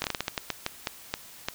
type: slowing click train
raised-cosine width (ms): 0.2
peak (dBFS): -10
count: 13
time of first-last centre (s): 0.02-1.485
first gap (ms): 21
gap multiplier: 1.29
effects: white hiss -48 dBFS RMS until 1.54 s